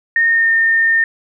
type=tone with pitch glide; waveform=sine; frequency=1838 to 1819 Hz; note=A#6 to A#6; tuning=-25 to -43 cents; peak=-10 dBFS; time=0.16-1.04 s; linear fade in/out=2 ms; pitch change=-18 cents; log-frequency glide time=0.29-0.52 s; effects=none